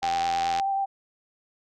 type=tone with vibrato; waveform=sine; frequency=784 Hz; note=G5; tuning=in tune; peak=-23 dBFS; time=0.02-0.86 s; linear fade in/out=20 ms; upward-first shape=sine; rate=9.3 Hz; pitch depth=14 cents each way
type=click train; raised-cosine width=0.2 ms; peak=-14 dBFS; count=49; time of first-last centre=0.03-0.598 s; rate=84.5 Hz
effects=none